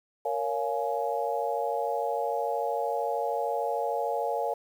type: chord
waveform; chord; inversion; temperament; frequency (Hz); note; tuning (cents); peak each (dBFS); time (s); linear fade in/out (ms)
sine; Bb minor seventh; none; just; 466.2 / 559.4 / 699.2 / 839.1; Bb4 / Db5 / F5 / Ab5; 0 / +16 / +2 / +18; -32; 0.25-4.54; 5
effects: 9-bit